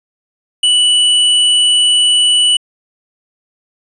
sine tone with hard clipping, 2960 Hz, F#7, in tune, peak -9 dBFS, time 0.63-2.57 s, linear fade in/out 5 ms, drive 14 dB, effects resampled to 24000 Hz

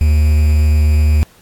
triangle tone with quantisation, 75.7 Hz, D#2, 47 cents flat, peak -6 dBFS, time 0.01-1.23 s, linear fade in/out 0 ms, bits 5, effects pink hiss -48 dBFS RMS until 1.41 s + AAC 64 kbps

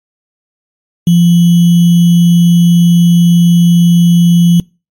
sine tone with sample-and-hold, 172 Hz, F3, 26 cents flat, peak -3 dBFS, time 1.07-4.6 s, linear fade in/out 2 ms, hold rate 3150 Hz, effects noise-tail reverb RT60 0.3 s tail -26 dB re dry + MP3 64 kbps

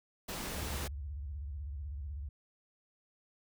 pink noise, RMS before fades -40 dBFS, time 0.28-0.88 s, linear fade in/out 10 ms
sine tone with vibrato, 71 Hz, C#2, 42 cents sharp, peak -38 dBFS, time 0.54-2.29 s, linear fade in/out 5 ms, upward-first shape square, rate 16 Hz, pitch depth 170 cents each way
effects none

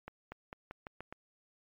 accelerating click train, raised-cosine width 0.5 ms, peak -28 dBFS, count 7, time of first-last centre 0.08-1.126 s, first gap 240 ms, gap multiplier 0.87, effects MP3 64 kbps

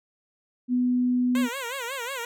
sine tone, 248.3 Hz, B3, 9 cents sharp, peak -20 dBFS, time 0.68-1.49 s, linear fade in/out 50 ms
10% pulse tone with vibrato, 507 Hz, B4, 45 cents sharp, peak -22 dBFS, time 1.35-2.25 s, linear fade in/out 2 ms, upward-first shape sine, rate 5.5 Hz, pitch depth 160 cents each way
effects none

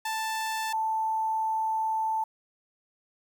sawtooth / sine tone pair in turn, 882 / 882 Hz, A5 / A5, +4 / +4 cents, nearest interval unison, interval 0 cents, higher neither, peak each -25 dBFS, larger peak neither, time 0.05-0.73 / 0.73-2.24 s, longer second, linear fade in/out 5 ms, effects 9-bit

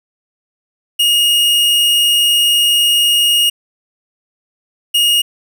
45% pulse tone pair in turn, 2862 / 2862 Hz, F7 / F7, +42 / +42 cents, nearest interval unison, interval 0 cents, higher neither, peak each -9 dBFS, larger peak neither, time 0.99-3.5 / 4.94-5.22 s, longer first, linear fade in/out 10 ms, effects none

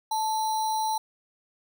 sine tone with sample-and-hold, 874 Hz, A5, 12 cents flat, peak -24 dBFS, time 0.11-0.98 s, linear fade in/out 5 ms, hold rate 4900 Hz, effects none

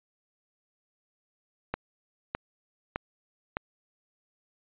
click train, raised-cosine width 0.5 ms, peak -14 dBFS, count 4, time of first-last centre 1.74-3.569 s, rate 1.64 Hz, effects resampled to 8000 Hz

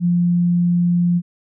sine tone, 174.61 Hz, F3, in tune, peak -13 dBFS, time 0-1.22 s, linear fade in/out 50 ms, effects none

